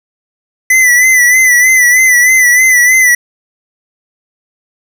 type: tone with vibrato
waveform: square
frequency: 2000 Hz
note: B6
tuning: 21 cents sharp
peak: -5 dBFS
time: 0.7-3.15 s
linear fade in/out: 5 ms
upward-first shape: sine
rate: 3.2 Hz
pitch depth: 58 cents each way
effects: none